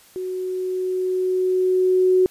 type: tone with level ramp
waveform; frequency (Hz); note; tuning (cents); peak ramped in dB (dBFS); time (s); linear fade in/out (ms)
sine; 370; F#4; 0; -25 to -12; 0.16-2.26; 0
effects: white hiss -51 dBFS RMS until 2.3 s + resampled to 32000 Hz